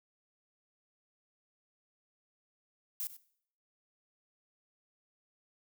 violet noise with echo, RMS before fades -37 dBFS, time 3-3.07 s, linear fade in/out 0 ms, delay 96 ms, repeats 1, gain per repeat -14 dB, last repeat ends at 3.166 s, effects noise-tail reverb RT60 0.6 s tail -18 dB re dry

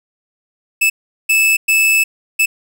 45% pulse tone bursts at uneven times, 2619 Hz, E7, 12 cents flat, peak -10 dBFS, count 4, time 0.81-0.9 / 1.29-1.57 / 1.68-2.04 / 2.39-2.46 s, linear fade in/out 10 ms, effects none

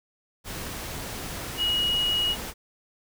sine tone in noise, 2898 Hz, F#7, 37 cents flat, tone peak -22 dBFS, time 1.57-2.36 s, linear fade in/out 50 ms, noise pink, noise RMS -35 dBFS, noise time 0.44-2.54 s, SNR +10 dB, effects none

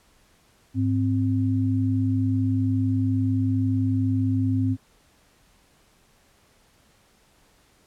sine tone pair together, 103.82 / 261.6 Hz, G#2 / C4, 0 / 0 cents, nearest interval octave + major third, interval 1600 cents, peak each -22 / -23 dBFS, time 0.74-4.77 s, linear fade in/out 50 ms, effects pink hiss -60 dBFS RMS until 7.86 s + low-pass 12000 Hz 12 dB/octave

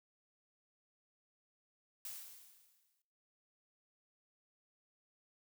blue noise with exponential decay, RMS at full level -44 dBFS, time 2.05-3.02 s, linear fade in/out 2 ms, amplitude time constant 210 ms, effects noise-tail reverb RT60 1.0 s tail -21 dB re dry

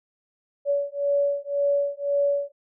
sine beating tone pair, 567 / 568.9 Hz, C#5 / C#5, +39 / +45 cents, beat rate 1.9 Hz, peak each -24 dBFS, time 0.65-2.52 s, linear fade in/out 50 ms, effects none

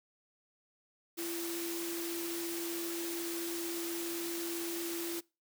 sine tone in noise, 338.9 Hz, E4, 48 cents sharp, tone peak -37 dBFS, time 1.17-5.21 s, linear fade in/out 20 ms, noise white, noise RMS -41 dBFS, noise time 1.17-5.21 s, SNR +1 dB, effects noise-tail reverb RT60 0.3 s tail -25 dB re dry + high-pass 200 Hz 12 dB/octave

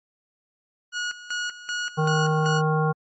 sawtooth tone with tremolo, 1451 Hz, F#6, 34 cents flat, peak -22 dBFS, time 0.92-2.62 s, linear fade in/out 50 ms, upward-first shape square, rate 2.6 Hz, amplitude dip 80%
harmonic tone, 155.56 Hz, D#3, in tune, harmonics 1 / 3 / 5 / 7 / 9, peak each -21 / -26 / -28 / -29 / -31 dBFS, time 1.97-2.93 s, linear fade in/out 20 ms
effects MP3 32 kbps

